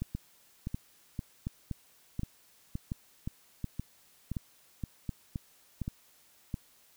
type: two click trains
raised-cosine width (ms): 5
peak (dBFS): -21 / -22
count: 10 / 12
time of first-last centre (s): 0.02-6.542 / 0.15-5.879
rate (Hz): 1.38 / 1.92
effects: white hiss -63 dBFS RMS until 6.96 s